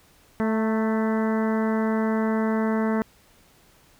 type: harmonic tone with a mistuned harmonic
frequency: 220 Hz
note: A3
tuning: in tune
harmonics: 1 / 2 / 3 / 4 / 5 / 6 / 7 / 8 / 9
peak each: -22 / -28 / -32 / -34 / -36 / -38 / -39 / -40 / -41 dBFS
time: 0.4-3.02 s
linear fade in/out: 0 ms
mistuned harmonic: 4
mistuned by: +31 cents
effects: pink hiss -57 dBFS RMS until 3.99 s